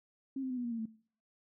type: tone with pitch steps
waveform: sine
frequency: 269 / 260.6 / 252.4 / 244.5 / 236.9 / 229.5 / 222.3 Hz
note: C4 / C4 / B3 / B3 / A#3 / A#3 / A3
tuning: +48 / -7 / +38 / -17 / +28 / -27 / +18 cents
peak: -34 dBFS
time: 0.36-0.857 s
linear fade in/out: 5 ms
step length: 71 ms
effects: noise-tail reverb RT60 0.5 s tail -20 dB re dry